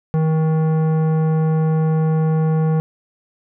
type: tone with tanh clipping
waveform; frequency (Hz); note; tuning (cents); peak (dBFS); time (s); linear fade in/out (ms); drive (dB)
sine; 158.3; D#3; +30; -16; 0.14-2.8; 0; 14
effects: none